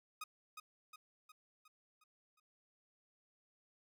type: tone with echo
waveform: sawtooth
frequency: 1249 Hz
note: D#6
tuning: 6 cents sharp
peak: -39 dBFS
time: 0.21-0.24 s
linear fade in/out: 5 ms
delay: 360 ms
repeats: 6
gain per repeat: -5 dB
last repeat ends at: 2.4 s
effects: none